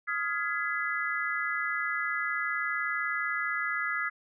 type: chord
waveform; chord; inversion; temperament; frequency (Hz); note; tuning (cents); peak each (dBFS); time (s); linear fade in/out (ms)
sine; F half-diminished seventh; third; just; 1257.2 / 1396.9 / 1676.3 / 2012; Eb6 / F6 / Ab6 / Cb7; +18 / 0 / +16 / +32; -35 / -35 / -33 / -33; 0.07-4.1; 20
effects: none